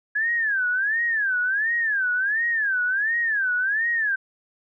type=tone with vibrato; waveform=sine; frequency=1661.2 Hz; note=G#6; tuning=in tune; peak=-20 dBFS; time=0.15-4.16 s; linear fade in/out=10 ms; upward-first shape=sine; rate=1.4 Hz; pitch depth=220 cents each way; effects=none